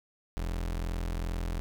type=tone; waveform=35% pulse; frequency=42.5 Hz; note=F1; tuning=46 cents flat; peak=-29 dBFS; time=0.37-1.6 s; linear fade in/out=0 ms; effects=none